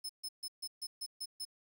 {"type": "tone bursts", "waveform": "sawtooth", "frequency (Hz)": 5210, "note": "E8", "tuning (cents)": -21, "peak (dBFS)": -36, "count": 8, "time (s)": [0.04, 1.452], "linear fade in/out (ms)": 10, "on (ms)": 54, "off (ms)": 140, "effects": ["12-bit"]}